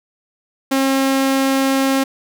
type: tone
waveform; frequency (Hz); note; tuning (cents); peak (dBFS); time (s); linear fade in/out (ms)
sawtooth; 269.2; C4; +49; -10; 0.71-2.04; 10
effects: none